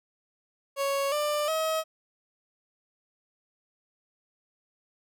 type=tone with pitch steps; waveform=30% pulse; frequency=554.4 / 594.2 / 636.8 Hz; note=C#5 / D5 / D#5; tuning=0 / +20 / +40 cents; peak=-23 dBFS; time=0.76-1.84 s; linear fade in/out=50 ms; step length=360 ms; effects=none